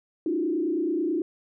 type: tone with frequency modulation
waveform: sine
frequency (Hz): 329.6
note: E4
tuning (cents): 0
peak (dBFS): -23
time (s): 0.26-1.22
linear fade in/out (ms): 2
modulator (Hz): 29.3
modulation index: 1.3
effects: none